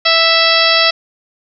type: harmonic tone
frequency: 659.3 Hz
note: E5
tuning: in tune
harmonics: 1 / 2 / 3 / 4 / 5 / 6 / 7 / 8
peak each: -17 / -17 / -17 / -17 / -17 / -17 / -17 / -17 dBFS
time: 0.05-0.91 s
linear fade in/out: 10 ms
effects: none